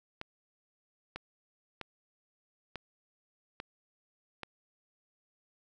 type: clicks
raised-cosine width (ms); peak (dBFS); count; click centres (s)
0.3; -23; 6; 0.214 / 1.16 / 1.813 / 2.757 / 3.601 / 4.433
effects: none